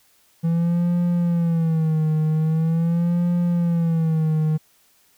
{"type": "tone with vibrato", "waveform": "triangle", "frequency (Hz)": 164.81, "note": "E3", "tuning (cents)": 0, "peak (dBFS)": -15, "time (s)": [0.43, 4.58], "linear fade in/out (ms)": 20, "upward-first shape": "sine", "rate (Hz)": 0.43, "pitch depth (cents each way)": 100, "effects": ["white hiss -59 dBFS RMS until 5.17 s"]}